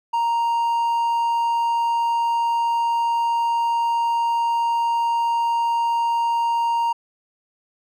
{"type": "tone", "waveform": "triangle", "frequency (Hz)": 932.3, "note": "A#5", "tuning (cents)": 0, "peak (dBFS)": -16, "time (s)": [0.13, 6.93], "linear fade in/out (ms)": 10, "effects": []}